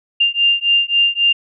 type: beating tone pair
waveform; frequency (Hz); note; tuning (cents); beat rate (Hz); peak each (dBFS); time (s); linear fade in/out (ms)
sine; 2794 / 2797.7; F7 / F7; 0 / +2; 3.7; -15; 0.2-1.33; 10
effects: none